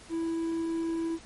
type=tone with quantisation; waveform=triangle; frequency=329.6 Hz; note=E4; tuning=in tune; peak=-26 dBFS; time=0.09-1.19 s; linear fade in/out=50 ms; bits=9; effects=pink hiss -51 dBFS RMS until 1.25 s + MP3 48 kbps